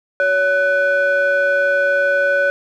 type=ring-modulated tone; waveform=triangle; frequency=466.2 Hz; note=A#4; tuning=in tune; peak=-8 dBFS; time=0.2-2.5 s; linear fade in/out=0 ms; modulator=1030 Hz; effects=none